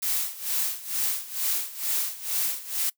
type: noise with tremolo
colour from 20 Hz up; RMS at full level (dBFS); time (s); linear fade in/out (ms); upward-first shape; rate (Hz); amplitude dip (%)
blue; -25; 0.02-2.9; 10; sine; 2.2; 85
effects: noise-tail reverb RT60 0.1 s tail -22 dB re dry